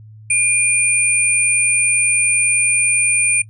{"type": "tone pair together", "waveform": "sine", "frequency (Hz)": [2411, 9090], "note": ["D7", "C#9"], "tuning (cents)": [45, 42], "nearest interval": "octave + major seventh", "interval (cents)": 2297, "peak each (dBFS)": -15, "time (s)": [0.3, 3.42], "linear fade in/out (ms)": 5, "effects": ["noise-tail reverb RT60 0.1 s tail -22 dB re dry", "added 108 Hz sine -37 dBFS peak until 3.49 s"]}